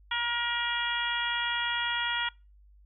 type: harmonic tone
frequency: 474.7 Hz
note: A#4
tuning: 31 cents sharp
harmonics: 2 / 3 / 4 / 5 / 6 / 7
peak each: -34 / -33 / -34 / -39 / -37 / -33 dBFS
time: 0.11-2.29 s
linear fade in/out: 5 ms
effects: noise-tail reverb RT60 0.3 s tail -26 dB re dry + added 50 Hz sine -54 dBFS peak until 2.85 s